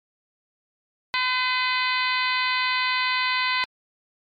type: harmonic tone with a mistuned harmonic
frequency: 508 Hz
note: B4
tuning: 49 cents sharp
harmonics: 2 / 3 / 4 / 5 / 6 / 7 / 8 / 9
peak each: -26 / -30 / -26 / -29 / -33 / -34 / -30 / -36 dBFS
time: 1.14-3.64 s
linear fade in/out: 0 ms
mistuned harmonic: 5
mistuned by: -17 cents
effects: MP3 64 kbps